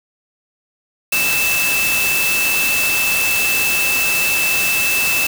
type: tone in noise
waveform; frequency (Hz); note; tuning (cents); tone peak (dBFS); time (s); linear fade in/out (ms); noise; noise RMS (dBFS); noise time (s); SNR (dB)
sine; 2637; E7; 0; -16; 1.12-5.27; 5; white; -20; 1.12-5.27; +1
effects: none